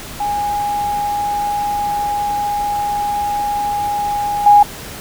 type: tone with level steps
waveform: sine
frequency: 823 Hz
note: G#5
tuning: 16 cents flat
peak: -16 / -4 dBFS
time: 0.2-4.63 s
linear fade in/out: 5 ms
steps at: 4.46 s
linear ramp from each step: 5 ms
effects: pink hiss -31 dBFS RMS until 5 s